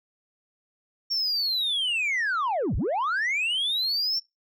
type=linear two-way sweep; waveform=sine; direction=down then up; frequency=5540 to 30.84 to 5500 Hz; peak=-21 dBFS; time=1.1-4.2 s; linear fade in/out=20 ms; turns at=2.76 s; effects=noise-tail reverb RT60 0.2 s tail -25 dB re dry + tanh soft clip ceiling -22 dBFS